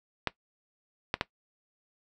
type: clicks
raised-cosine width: 0.3 ms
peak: -10 dBFS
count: 3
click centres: 0.273 / 1.141 / 1.211 s
effects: noise-tail reverb RT60 0.1 s tail -18 dB re dry